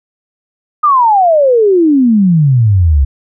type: exponential sweep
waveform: sine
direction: down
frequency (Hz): 1244.5 to 65.41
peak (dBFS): -5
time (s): 0.83-3.05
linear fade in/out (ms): 10
effects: none